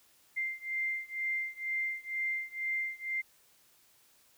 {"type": "beating tone pair", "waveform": "sine", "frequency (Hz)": [2093, 2095.1], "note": ["C7", "C7"], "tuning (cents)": [0, 2], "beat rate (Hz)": 2.1, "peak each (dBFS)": [-35, -36], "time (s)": [0.36, 3.22], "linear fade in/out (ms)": 20, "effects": ["white hiss -65 dBFS RMS until 4.37 s"]}